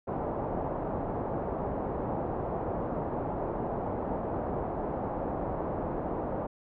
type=low-pass noise; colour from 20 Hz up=white; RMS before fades=-33 dBFS; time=0.07-6.47 s; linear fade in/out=10 ms; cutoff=820 Hz; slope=24 dB/octave; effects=none